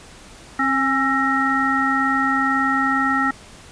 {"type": "harmonic tone with a mistuned harmonic", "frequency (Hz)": 267.8, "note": "C4", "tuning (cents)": 40, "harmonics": [1, 3, 5, 7], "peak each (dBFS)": [-22, -25, -20, -22], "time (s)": [0.59, 3.31], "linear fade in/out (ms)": 5, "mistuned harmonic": 3, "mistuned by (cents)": 37, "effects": ["pink hiss -43 dBFS RMS until 3.71 s", "resampled to 22050 Hz"]}